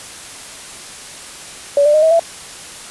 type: tone with pitch steps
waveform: sine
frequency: 570 / 593.2 / 617.3 / 642.4 / 668.5 Hz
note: C#5 / D5 / D#5 / E5 / E5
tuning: +48 / +17 / -14 / -45 / +24 cents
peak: -8 dBFS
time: 1.77-2.195 s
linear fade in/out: 2 ms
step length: 85 ms
effects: white hiss -33 dBFS RMS until 2.9 s + resampled to 24000 Hz